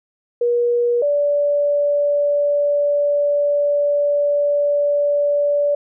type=tone pair in turn; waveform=sine; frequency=478.8 / 579 Hz; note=A#4 / D5; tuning=+46 / -25 cents; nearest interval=minor third; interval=329 cents; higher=second; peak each=-14 dBFS; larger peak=neither; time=0.41-1.02 / 1.02-5.75 s; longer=second; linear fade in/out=5 ms; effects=none